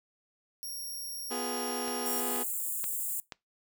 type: tone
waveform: 5% pulse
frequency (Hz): 5588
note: F8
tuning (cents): 0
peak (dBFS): -31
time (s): 0.63-2.2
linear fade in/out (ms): 0
type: chord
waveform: 20% pulse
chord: F diminished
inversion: second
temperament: equal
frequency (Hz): 246.9 / 349.2 / 415.3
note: Cb4 / F4 / Ab4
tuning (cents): 0 / 0 / 0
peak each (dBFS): -32 / -37 / -32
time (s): 1.3-2.44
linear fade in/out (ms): 20
type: click train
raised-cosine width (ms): 0.2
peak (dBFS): -22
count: 4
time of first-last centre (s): 1.88-3.322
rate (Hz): 2.08
type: high-pass noise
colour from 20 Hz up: white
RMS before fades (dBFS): -34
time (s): 2.06-3.2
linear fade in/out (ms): 0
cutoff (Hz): 7100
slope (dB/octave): 96
effects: noise-tail reverb RT60 0.2 s tail -22 dB re dry